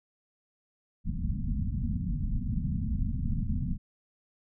pink low-pass noise, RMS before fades -30 dBFS, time 1.04-3.78 s, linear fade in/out 50 ms, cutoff 250 Hz, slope 96 dB/octave, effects none

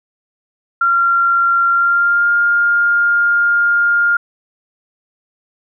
sine tone with pitch glide, 1379 to 1408.8 Hz, F6 to F6, -22 to +15 cents, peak -10 dBFS, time 0.81-4.17 s, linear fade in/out 5 ms, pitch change +37 cents, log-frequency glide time 1.7-2.31 s, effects none

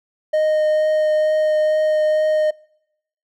triangle tone with vibrato, 617 Hz, D#5, 15 cents flat, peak -12 dBFS, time 0.33-2.51 s, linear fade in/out 10 ms, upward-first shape triangle, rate 2.2 Hz, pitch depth 9 cents each way, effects noise-tail reverb RT60 0.8 s tail -25 dB re dry

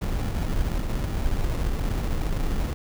brown noise with sample-and-hold, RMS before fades -25 dBFS, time 0.01-2.74 s, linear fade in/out 10 ms, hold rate 1575 Hz, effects none

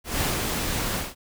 pink noise with ADSR envelope, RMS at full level -24 dBFS, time 0.04-1.15 s, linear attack 160 ms, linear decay 160 ms, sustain -3 dB, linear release 190 ms, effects none

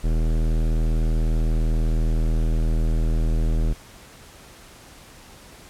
sine tone with hard clipping, 40.06 Hz, E1, 49 cents flat, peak -20 dBFS, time 0.03-3.74 s, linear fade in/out 20 ms, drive 18 dB, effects pink hiss -46 dBFS RMS until 5.69 s + low-pass 12000 Hz 12 dB/octave

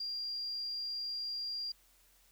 sine tone, 4779 Hz, D8, 29 cents sharp, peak -36 dBFS, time 0-1.72 s, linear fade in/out 5 ms, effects added 43 Hz sine -70 dBFS peak until 2.31 s + white hiss -67 dBFS RMS until 2.31 s

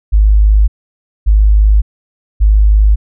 sine tone bursts, 51.91 Hz, G#1, in tune, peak -4 dBFS, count 3, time 0.12-2.96 s, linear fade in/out 20 ms, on 560 ms, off 580 ms, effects none

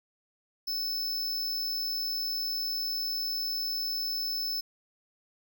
square tone, 5260 Hz, E8, 5 cents flat, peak -30 dBFS, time 0.67-4.61 s, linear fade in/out 10 ms, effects 12-bit

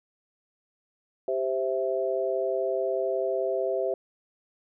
sine chord, C major, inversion second, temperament equal, 392 / 523.3 / 659.3 Hz, G4 / C5 / E5, 0 / 0 / 0 cents, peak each -29 dBFS, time 1.28-3.94 s, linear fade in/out 2 ms, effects none

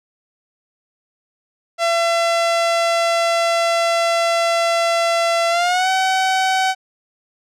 sawtooth tone with pitch glide, 675 to 757.7 Hz, E5 to F#5, +41 to +41 cents, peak -11 dBFS, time 1.78-6.75 s, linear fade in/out 50 ms, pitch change +200 cents, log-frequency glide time 5.5-5.89 s, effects low-pass 7000 Hz 12 dB/octave

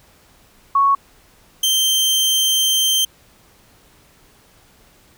sine / sawtooth tone pair in turn, 1108.7 / 3136 Hz, C#6 / G7, 0 / 0 cents, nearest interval octave + tritone, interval 1800 cents, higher second, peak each -11 dBFS, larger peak neither, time 0.75-0.95 / 1.63-3.05 s, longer second, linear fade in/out 5 ms, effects pink hiss -52 dBFS RMS until 5.17 s

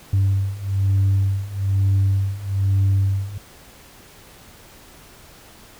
sine beating tone pair, 97 / 98.1 Hz, G2 / G2, -18 / +2 cents, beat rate 1.1 Hz, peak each -19 / -17 dBFS, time 0.13-3.38 s, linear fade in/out 5 ms, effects tanh soft clip ceiling -12 dBFS + pink hiss -46 dBFS RMS until 5.79 s

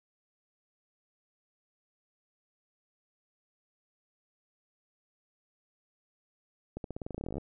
accelerating click train, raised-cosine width 2 ms, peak -24 dBFS, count 19, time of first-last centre 6.77-7.382 s, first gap 72 ms, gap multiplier 0.9, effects none

